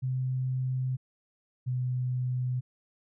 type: tone pair in turn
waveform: sine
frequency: 129.1 / 126.15 Hz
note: C3 / B2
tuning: -23 / +37 cents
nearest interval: unison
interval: 40 cents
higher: first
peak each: -27 dBFS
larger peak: neither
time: 0.02-0.97 / 1.66-2.61 s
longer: neither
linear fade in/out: 20 ms
effects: none